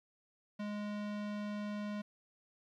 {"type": "tone with low-pass filter", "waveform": "square", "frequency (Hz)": 207.7, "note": "G#3", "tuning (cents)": 0, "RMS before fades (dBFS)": -40, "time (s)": [0.59, 2.02], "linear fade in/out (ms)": 10, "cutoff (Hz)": 3800, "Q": 0.69, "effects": ["12-bit"]}